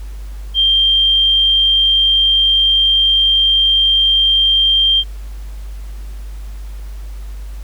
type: tone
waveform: sine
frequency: 3175 Hz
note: G7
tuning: 21 cents sharp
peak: -9 dBFS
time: 0.54-5.04 s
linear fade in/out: 50 ms
effects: added 50 Hz sine -25 dBFS peak until 7.63 s + pink hiss -45 dBFS RMS until 7.63 s